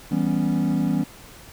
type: chord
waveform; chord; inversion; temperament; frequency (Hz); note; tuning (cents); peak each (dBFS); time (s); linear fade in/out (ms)
triangle; C# half-diminished seventh; first; equal; 164.81 / 196 / 246.9 / 277.2; E3 / G3 / B3 / C#4; 0 / 0 / 0 / 0; -23; 0.11-1.04; 10
effects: pink hiss -45 dBFS RMS until 1.52 s